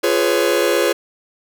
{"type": "chord", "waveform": "45% pulse", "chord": "C# dominant seventh", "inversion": "first", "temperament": "just", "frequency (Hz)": [346.5, 415.8, 498.9, 554.4], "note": ["E#4", "G#4", "B4", "C#5"], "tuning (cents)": [-14, 2, 17, 0], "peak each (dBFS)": -20, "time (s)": [0.03, 0.93], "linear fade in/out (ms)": 10, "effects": []}